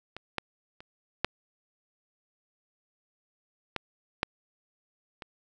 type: clicks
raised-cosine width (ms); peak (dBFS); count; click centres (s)
0.3; -23 / -13 / -30 / -8 / -14 / -9 / -24; 7; 0.166 / 0.383 / 0.805 / 1.246 / 3.763 / 4.231 / 5.222
effects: none